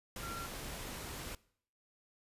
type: tone in noise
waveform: sine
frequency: 1370 Hz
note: F6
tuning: 34 cents flat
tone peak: -43 dBFS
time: 0.23-0.46 s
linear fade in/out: 2 ms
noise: pink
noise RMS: -44 dBFS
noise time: 0.16-1.35 s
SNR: -2 dB
effects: noise-tail reverb RT60 0.6 s tail -22 dB re dry + resampled to 32000 Hz